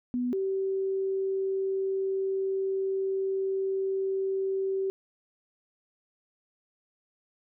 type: tone pair in turn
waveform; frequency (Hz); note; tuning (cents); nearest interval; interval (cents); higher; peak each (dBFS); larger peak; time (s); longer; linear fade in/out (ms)
sine; 246.9 / 385.5; B3 / G4; 0 / -29; minor sixth; 771; second; -26; neither; 0.14-0.33 / 0.33-4.9; second; 0
effects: none